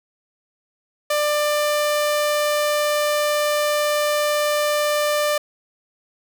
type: tone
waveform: sawtooth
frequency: 594 Hz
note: D5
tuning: 20 cents sharp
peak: -14 dBFS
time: 1.1-5.38 s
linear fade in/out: 5 ms
effects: none